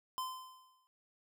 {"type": "tone with exponential decay", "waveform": "square", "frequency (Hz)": 1030, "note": "C6", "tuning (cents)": -28, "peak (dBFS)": -35, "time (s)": [0.18, 0.87], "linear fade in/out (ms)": 0, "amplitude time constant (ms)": 150, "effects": []}